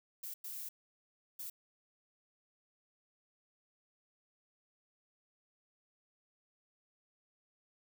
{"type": "noise bursts at uneven times", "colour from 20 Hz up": "violet", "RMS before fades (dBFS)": -44, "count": 3, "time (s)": [[0.23, 0.34], [0.44, 0.69], [1.39, 1.5]], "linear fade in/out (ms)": 5, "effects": []}